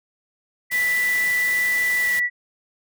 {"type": "tone with pitch glide", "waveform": "sine", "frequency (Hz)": [1976, 1949.9], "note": ["B6", "B6"], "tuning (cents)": [0, -23], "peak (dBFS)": -18, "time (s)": [0.7, 2.3], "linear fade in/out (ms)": 50, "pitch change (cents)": -23, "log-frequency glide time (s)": [1.95, 2.17]}
{"type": "noise", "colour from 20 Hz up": "white", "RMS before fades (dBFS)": -32, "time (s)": [0.71, 2.2], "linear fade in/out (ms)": 10}
{"effects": []}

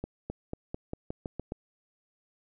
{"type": "accelerating click train", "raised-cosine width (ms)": 2, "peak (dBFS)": -21, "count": 9, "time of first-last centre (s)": [0.04, 1.521], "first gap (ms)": 260, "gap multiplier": 0.9, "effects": []}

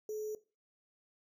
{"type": "tone with sample-and-hold", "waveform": "sine", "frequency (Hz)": 428.1, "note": "A4", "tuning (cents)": -47, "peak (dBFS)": -36, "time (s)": [0.09, 0.35], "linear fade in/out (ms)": 2, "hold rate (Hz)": 6300, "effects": ["noise-tail reverb RT60 0.3 s tail -17 dB re dry"]}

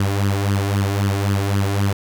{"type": "tone with flanger", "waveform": "sawtooth", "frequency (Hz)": 99.5, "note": "G2", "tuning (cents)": 26, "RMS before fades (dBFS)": -19, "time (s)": [0, 1.93], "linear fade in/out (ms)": 5, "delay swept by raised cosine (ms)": [0.62, 2.92], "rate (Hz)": 3.8, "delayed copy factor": 0.7, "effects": []}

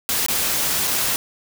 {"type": "noise with dropouts", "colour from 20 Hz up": "white", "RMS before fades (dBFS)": -21, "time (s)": [0.09, 1.16], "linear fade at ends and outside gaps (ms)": 0, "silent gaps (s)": [[0.262, 0.284], [0.873, 0.877]], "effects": []}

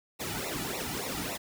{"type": "noise with flanger", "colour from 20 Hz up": "pink", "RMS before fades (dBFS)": -35, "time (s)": [0.19, 1.38], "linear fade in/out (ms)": 20, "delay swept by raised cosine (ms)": [0.62, 1.92], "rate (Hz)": 3.5, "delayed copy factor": -1, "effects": []}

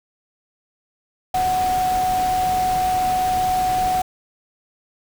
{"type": "tone in noise", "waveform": "sine", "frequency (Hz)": 740, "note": "F#5", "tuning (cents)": 0, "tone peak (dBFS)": -17, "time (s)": [1.34, 4.02], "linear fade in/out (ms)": 5, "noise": "pink", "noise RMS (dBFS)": -30, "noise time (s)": [1.34, 4.02], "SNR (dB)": 10, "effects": []}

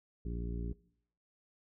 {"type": "harmonic tone", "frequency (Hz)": 58.27, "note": "A#1", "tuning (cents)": 0, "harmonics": [1, 2, 3, 4, 5, 6, 7], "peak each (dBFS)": [-37, -45, -43, -50, -48, -53, -51], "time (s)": [0.25, 0.73], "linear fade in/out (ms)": 5, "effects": ["noise-tail reverb RT60 0.7 s tail -22 dB re dry"]}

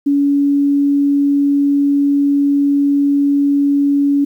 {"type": "tone", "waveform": "sine", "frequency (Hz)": 283.2, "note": "C#4", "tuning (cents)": 37, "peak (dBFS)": -10, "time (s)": [0.06, 4.25], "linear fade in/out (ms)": 10, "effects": ["8-bit"]}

